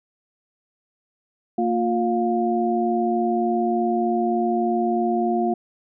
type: tone cluster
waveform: sine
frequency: 230.3 / 353.6 / 706 Hz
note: A#3 / F4 / F5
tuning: -21 / +22 / +19 cents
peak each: -23 dBFS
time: 1.58-5.54 s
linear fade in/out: 5 ms
effects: none